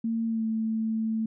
sine tone with pitch glide, 227.2 to 221.8 Hz, A#3 to A3, -44 to +14 cents, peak -25 dBFS, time 0.04-1.26 s, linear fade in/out 5 ms, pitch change -42 cents, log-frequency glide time 0.27-0.45 s, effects none

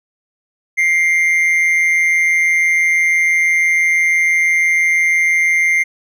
triangle tone with amplitude modulation, 2100 Hz, C7, 6 cents sharp, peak -7 dBFS, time 0.77-5.84 s, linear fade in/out 20 ms, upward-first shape sine, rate 166 Hz, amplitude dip 50%, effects none

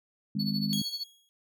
harmonic tone, 51.4 Hz, G#1, 17 cents flat, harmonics 3 / 4 / 5, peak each -34 / -29 / -37 dBFS, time 0.35-0.82 s, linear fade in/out 5 ms
triangle tone with tremolo, 4430 Hz, C#8, 2 cents flat, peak -29 dBFS, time 0.39-1.04 s, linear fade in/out 10 ms, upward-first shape sine, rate 13 Hz, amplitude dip 80%
sawtooth tone with exponential decay, 3311 Hz, G#7, 6 cents flat, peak -26 dBFS, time 0.73-1.29 s, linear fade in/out 0 ms, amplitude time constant 120 ms
effects none

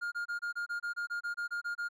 triangle tone bursts, 1414 Hz, F6, 21 cents sharp, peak -31 dBFS, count 14, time 0.01-1.888 s, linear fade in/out 20 ms, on 110 ms, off 26 ms, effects none

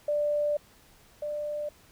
sine tone pair in turn, 590 / 593.8 Hz, D5 / D5, +8 / +19 cents, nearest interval unison, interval 11 cents, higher second, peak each -24 / -30 dBFS, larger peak first, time 0.08-0.57 / 1.22-1.69 s, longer first, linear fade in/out 5 ms, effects pink hiss -58 dBFS RMS until 1.91 s

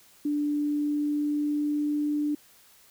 sine tone with pitch glide, 293.7 to 295.9 Hz, D4 to D4, 0 to +13 cents, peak -24 dBFS, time 0.25-2.35 s, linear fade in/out 5 ms, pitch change +13 cents, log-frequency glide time 0.42-2.13 s, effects white hiss -57 dBFS RMS until 2.9 s

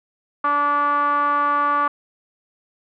5% pulse tone with low-pass filter, 289.6 Hz, D4, 24 cents flat, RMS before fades -19 dBFS, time 0.44-1.88 s, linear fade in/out 5 ms, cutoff 1200 Hz, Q 7.1, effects none

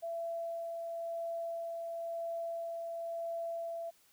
sine tone with tremolo, 671 Hz, E5, 31 cents sharp, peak -35 dBFS, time 0.02-3.91 s, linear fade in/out 20 ms, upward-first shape sine, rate 0.97 Hz, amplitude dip 25%, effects white hiss -67 dBFS RMS until 4.12 s

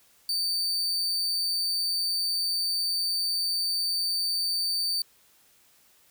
40% pulse tone, 4589 Hz, D8, 41 cents flat, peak -24 dBFS, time 0.29-5.02 s, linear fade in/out 2 ms, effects white hiss -61 dBFS RMS until 6.1 s

